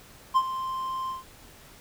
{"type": "tone with ADSR envelope", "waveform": "triangle", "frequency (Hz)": 1046.5, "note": "C6", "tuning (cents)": 0, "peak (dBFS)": -14, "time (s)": [0.34, 1.24], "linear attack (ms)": 26, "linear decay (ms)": 56, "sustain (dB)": -13, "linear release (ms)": 150, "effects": ["pink hiss -51 dBFS RMS until 1.8 s"]}